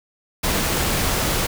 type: noise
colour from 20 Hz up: pink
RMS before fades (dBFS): -21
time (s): 0.43-1.47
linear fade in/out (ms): 10
effects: none